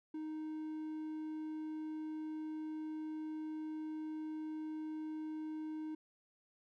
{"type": "tone", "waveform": "triangle", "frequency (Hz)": 311.1, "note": "D#4", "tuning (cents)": 0, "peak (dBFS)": -38, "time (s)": [0.14, 5.95], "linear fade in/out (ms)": 5, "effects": []}